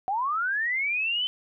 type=linear sweep; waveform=sine; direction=up; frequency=736 to 3079 Hz; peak=-24 dBFS; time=0.08-1.27 s; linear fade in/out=0 ms; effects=none

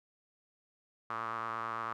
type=tone with band-pass filter; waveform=sawtooth; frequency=113.6 Hz; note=A#2; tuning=44 cents flat; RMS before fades=-38 dBFS; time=1.1-1.93 s; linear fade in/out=0 ms; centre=1200 Hz; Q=5.7; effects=none

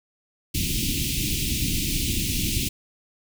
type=band-stop noise; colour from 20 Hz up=pink; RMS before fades=-25 dBFS; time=0.54-2.69 s; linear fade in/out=10 ms; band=340 to 2400 Hz; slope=48 dB/octave; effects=none

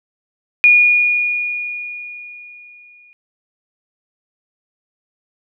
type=tone with exponential decay; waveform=sine; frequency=2442 Hz; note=D#7; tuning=33 cents flat; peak=-5 dBFS; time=0.64-3.13 s; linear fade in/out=0 ms; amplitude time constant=540 ms; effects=none

